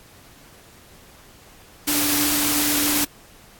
sine tone in noise, 293.7 Hz, D4, in tune, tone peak -24 dBFS, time 1.87-3.05 s, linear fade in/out 10 ms, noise white, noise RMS -21 dBFS, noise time 1.87-3.05 s, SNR -6 dB, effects pink hiss -49 dBFS RMS until 3.59 s + AAC 64 kbps

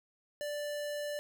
square tone, 587.3 Hz, D5, in tune, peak -36 dBFS, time 0.41-1.19 s, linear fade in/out 0 ms, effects none

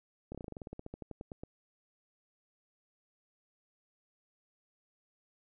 slowing click train, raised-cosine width 2 ms, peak -29 dBFS, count 19, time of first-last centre 0.32-1.435 s, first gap 27 ms, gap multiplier 1.09, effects none

